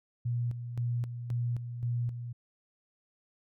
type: tone with tremolo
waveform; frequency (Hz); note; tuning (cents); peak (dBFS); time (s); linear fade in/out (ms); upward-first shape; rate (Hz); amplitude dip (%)
sine; 120; B2; -49; -28; 0.25-2.33; 10; square; 1.9; 60
effects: none

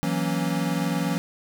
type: chord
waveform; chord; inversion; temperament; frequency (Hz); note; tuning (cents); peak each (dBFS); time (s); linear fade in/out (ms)
square; F# dominant seventh; third; equal; 164.81 / 185 / 233.1 / 277.2; E3 / F#3 / A#3 / C#4; 0 / 0 / 0 / 0; -28 / -29 / -32 / -30; 0.03-1.18; 0
effects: none

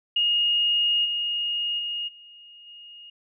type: tone with level steps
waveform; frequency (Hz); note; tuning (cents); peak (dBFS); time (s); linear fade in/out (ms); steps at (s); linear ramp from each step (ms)
sine; 2857; F7; +39; -19 / -24 / -27 / -45 / -42; 0.16-3.1; 5; 1.04 / 1.78 / 2.07 / 2.66; 20
effects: none

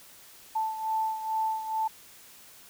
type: beating tone pair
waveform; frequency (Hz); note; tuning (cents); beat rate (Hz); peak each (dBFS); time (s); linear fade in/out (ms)
sine; 880 / 882.3; A5 / A5; 0 / +5; 2.3; -28 / -34; 0.55-1.88; 10
effects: white hiss -52 dBFS RMS until 2.69 s

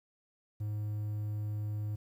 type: tone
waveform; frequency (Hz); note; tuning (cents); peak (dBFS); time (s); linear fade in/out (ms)
triangle; 105.4; G#2; +26; -31; 0.6-1.96; 10
effects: 11-bit

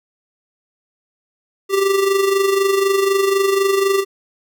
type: tone with amplitude modulation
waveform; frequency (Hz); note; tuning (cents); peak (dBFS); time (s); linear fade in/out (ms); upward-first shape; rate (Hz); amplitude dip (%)
square; 392; G4; 0; -12; 1.69-4.05; 50; sine; 24; 55
effects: none

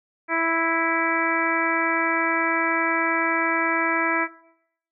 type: harmonic tone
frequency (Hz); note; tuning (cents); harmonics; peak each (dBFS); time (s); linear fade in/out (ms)
329.6; E4; 0; 1 / 2 / 3 / 4 / 5 / 6 / 7; -28 / -28 / -28 / -28 / -28 / -28 / -28; 0.28-4.28; 50
effects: noise-tail reverb RT60 0.7 s tail -17 dB re dry

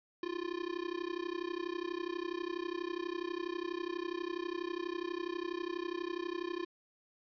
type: tone with amplitude modulation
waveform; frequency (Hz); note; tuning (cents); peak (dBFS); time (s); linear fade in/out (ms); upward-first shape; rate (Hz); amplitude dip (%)
square; 349.2; F4; 0; -33; 0.23-6.65; 2; sine; 32.2; 95
effects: resampled to 11025 Hz + 10-bit

